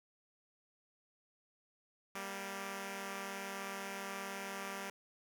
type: tone pair together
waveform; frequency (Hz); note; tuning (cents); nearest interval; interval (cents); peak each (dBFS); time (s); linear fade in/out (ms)
5% pulse; 196 / 234.8; G3 / A#3; 0 / +13; minor third; 313; -31 / -36; 2.15-4.9; 2
effects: none